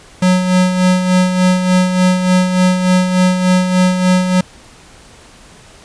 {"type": "tone with tremolo", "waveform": "square", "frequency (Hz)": 183.3, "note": "F#3", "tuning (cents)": -16, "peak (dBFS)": -8, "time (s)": [0.22, 4.41], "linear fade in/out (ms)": 5, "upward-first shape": "sine", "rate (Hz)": 3.4, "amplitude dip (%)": 55, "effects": ["pink hiss -41 dBFS RMS until 5.84 s", "resampled to 22050 Hz"]}